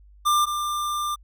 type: tone pair in turn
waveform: square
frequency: 1192 / 1192 Hz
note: D6 / D6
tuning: +25 / +25 cents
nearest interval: unison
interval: 0 cents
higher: neither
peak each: -18 / -25 dBFS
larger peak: first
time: 0.25-0.46 / 0.46-1.16 s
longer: second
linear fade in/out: 20 ms
effects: added 50 Hz sine -48 dBFS peak until 1.23 s